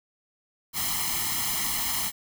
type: noise with comb filter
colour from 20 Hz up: white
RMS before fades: -28 dBFS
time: 0.73-2.12 s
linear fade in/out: 50 ms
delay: 0.97 ms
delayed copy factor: +0.9
effects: none